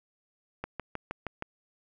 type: click train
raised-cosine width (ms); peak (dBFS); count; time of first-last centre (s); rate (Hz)
0.5; -19; 6; 0.64-1.424; 6.38
effects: none